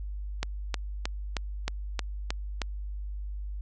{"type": "click train", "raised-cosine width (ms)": 0.2, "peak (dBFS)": -12, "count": 8, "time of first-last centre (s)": [0.43, 2.618], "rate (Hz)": 3.2, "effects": ["added 50 Hz sine -33 dBFS peak until 3.61 s", "resampled to 22050 Hz"]}